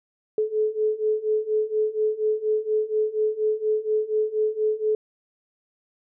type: beating tone pair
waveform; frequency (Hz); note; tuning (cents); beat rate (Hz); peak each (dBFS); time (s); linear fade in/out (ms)
sine; 428.2 / 432.4; A4 / A4; -47 / -30; 4.2; -25 / -23; 0.38-4.95; 2
effects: none